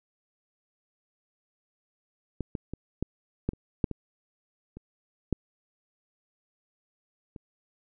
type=clicks; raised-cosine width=3 ms; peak=-18 / -19 / -22 / -15 / -13 / -30 / -10 / -20 / -29 / -12 / -29 dBFS; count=11; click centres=2.407 / 2.552 / 2.736 / 3.026 / 3.49 / 3.534 / 3.842 / 3.913 / 4.77 / 5.327 / 7.362 s; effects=none